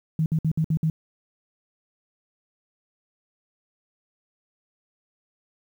sine tone bursts, 158.7 Hz, D#3, 35 cents sharp, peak -19 dBFS, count 6, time 0.19-0.9 s, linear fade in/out 2 ms, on 70 ms, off 58 ms, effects 9-bit

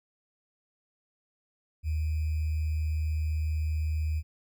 sine tone with sample-and-hold, 77.78 Hz, D#2, in tune, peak -26 dBFS, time 1.83-4.23 s, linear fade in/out 50 ms, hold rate 2450 Hz, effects none

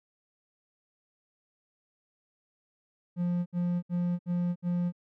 triangle tone bursts, 175.7 Hz, F3, 11 cents sharp, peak -24 dBFS, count 5, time 3.16-4.924 s, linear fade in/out 50 ms, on 300 ms, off 66 ms, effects none

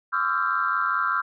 sine tone cluster, 1031 / 1139 / 1294 / 1379 / 1580 Hz, C6 / C#6 / E6 / F6 / G6, -26 / +47 / -32 / -22 / +13 cents, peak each -31 / -29 / -28 / -24 / -29 dBFS, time 0.12-1.22 s, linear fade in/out 20 ms, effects tanh soft clip ceiling -10 dBFS

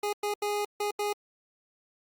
25% pulse tone bursts at uneven times, 413.4 Hz, G#4, 8 cents flat, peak -24 dBFS, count 5, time 0.03-0.13 / 0.23-0.34 / 0.42-0.65 / 0.8-0.91 / 0.99-1.13 s, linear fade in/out 5 ms, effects Opus 48 kbps

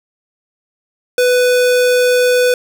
square tone, 496.7 Hz, B4, 10 cents sharp, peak -10 dBFS, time 1.18-2.54 s, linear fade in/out 2 ms, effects none

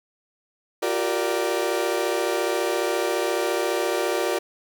35% pulse chord, G minor seventh, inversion third, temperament equal with one note detuned, 349.2 / 383.7 / 466.2 / 587.3 Hz, F4 / G4 / Bb4 / D5, 0 / -37 / 0 / 0 cents, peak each -26 dBFS, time 0.82-4.39 s, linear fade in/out 10 ms, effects none

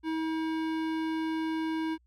sine tone with hard clipping, 320 Hz, D#4, 49 cents sharp, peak -31 dBFS, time 0.03-1.98 s, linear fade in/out 50 ms, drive 17 dB, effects added 60 Hz sine -63 dBFS peak until 2.06 s

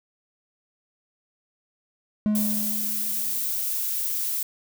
triangle tone with exponential decay, 211.5 Hz, G#3, 32 cents sharp, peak -16 dBFS, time 2.26-3.51 s, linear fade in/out 0 ms, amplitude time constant 270 ms
violet noise, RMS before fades -27 dBFS, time 2.35-4.43 s, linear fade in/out 2 ms
effects none

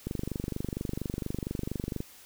click train, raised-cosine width 3 ms, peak -19 dBFS, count 48, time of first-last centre 0.07-2.004 s, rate 24.3 Hz, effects white hiss -53 dBFS RMS until 2.25 s

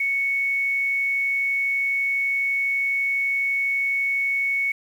sine tone with quantisation, 2217 Hz, C#7, in tune, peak -20 dBFS, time 0-4.72 s, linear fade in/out 5 ms, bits 8, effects none

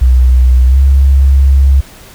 sine tone with pitch glide, 63 to 67.91 Hz, B1 to C#2, +35 to -35 cents, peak -3 dBFS, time 0.01-1.81 s, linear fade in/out 10 ms, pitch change +130 cents, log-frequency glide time 0.66-0.79 s, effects pink hiss -36 dBFS RMS until 2.14 s

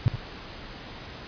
sine tone with echo, 116.54 Hz, A#2, in tune, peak -15 dBFS, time 0.06-0.08 s, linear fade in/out 0 ms, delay 76 ms, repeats 1, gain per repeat -11 dB, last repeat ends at 0.156 s, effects pink hiss -41 dBFS RMS until 1.27 s + resampled to 11025 Hz

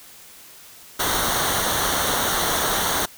pink noise with comb filter, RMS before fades -22 dBFS, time 0.99-3.06 s, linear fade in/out 10 ms, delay 0.4 ms, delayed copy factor -0.7, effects white hiss -45 dBFS RMS until 3.17 s

